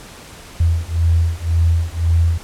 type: beating tone pair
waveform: sine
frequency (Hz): 82.41 / 84.31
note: E2 / E2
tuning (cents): 0 / +40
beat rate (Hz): 1.9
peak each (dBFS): -16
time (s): 0.6-2.38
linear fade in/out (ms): 5
effects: pink hiss -38 dBFS RMS until 2.43 s + low-pass 11000 Hz 12 dB/octave